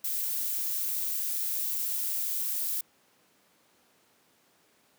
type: noise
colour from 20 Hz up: violet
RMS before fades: -31 dBFS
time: 0.04-2.81 s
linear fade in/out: 5 ms
effects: pink hiss -65 dBFS RMS until 4.98 s + high-pass 200 Hz 12 dB/octave